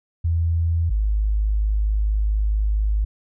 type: tone pair in turn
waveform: sine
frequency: 83.3 / 52.23 Hz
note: E2 / G#1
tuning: +19 / +11 cents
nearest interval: minor sixth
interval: 808 cents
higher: first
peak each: -17 dBFS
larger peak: neither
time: 0.24-0.9 / 0.9-3.05 s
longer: second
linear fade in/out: 10 ms
effects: none